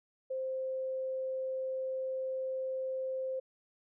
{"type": "tone", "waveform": "sine", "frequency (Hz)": 523.3, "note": "C5", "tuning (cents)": 0, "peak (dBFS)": -33, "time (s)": [0.3, 3.4], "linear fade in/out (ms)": 10, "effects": []}